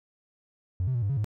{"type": "tone with pitch steps", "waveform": "triangle", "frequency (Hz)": [91.6, 129.5, 119.6, 100.3, 138.4, 105.8], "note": ["F#2", "C3", "A#2", "G2", "C#3", "G#2"], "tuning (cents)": [-17, -17, 45, 40, -2, 33], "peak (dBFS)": -21, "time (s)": [0.8, 1.244], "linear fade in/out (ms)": 0, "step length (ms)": 74, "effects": ["tanh soft clip ceiling -21 dBFS"]}